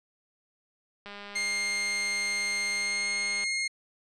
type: click train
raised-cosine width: 0.3 ms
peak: -27 dBFS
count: 484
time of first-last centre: 1.06-3.439 s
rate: 203 Hz
type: tone with pitch glide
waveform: sawtooth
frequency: 2116 to 2139 Hz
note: C7 to C7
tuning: +19 to +38 cents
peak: -24 dBFS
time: 1.35-3.68 s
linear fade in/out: 10 ms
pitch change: +19 cents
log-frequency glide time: 2.74-3.11 s
effects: resampled to 22050 Hz